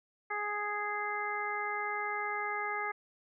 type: harmonic tone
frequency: 415.3 Hz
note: G#4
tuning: in tune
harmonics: 1 / 2 / 3 / 4 / 5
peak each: -42 / -38 / -38 / -40 / -38 dBFS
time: 0.3-2.92 s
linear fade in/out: 10 ms
effects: none